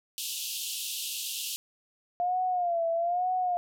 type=band-pass noise; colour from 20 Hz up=pink; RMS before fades=-35 dBFS; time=0.18-1.56 s; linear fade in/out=0 ms; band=2700 to 16000 Hz; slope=96 dB/octave
type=tone with vibrato; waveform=sine; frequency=701 Hz; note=F5; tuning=6 cents sharp; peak=-25 dBFS; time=2.2-3.57 s; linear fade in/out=0 ms; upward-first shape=sine; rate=1.1 Hz; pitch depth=93 cents each way
effects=none